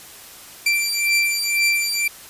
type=beating tone pair; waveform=sawtooth; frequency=2349 / 2351 Hz; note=D7 / D7; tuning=0 / +1 cents; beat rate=2 Hz; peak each=-17 dBFS; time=0.66-2.08 s; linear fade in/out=5 ms; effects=white hiss -41 dBFS RMS until 2.29 s + resampled to 32000 Hz